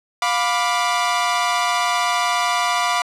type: chord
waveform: sawtooth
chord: B diminished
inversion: second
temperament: equal with one note detuned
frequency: 707.8 / 987.8 / 1174.7 Hz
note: F5 / B5 / D6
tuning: +23 / 0 / 0 cents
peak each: -18 dBFS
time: 0.22-3.02 s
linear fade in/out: 2 ms
effects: low-pass 8000 Hz 12 dB/octave